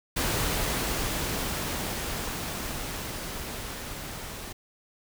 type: noise with level ramp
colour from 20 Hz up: pink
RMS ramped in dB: -27 to -39 dBFS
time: 0.16-4.53 s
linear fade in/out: 10 ms
effects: none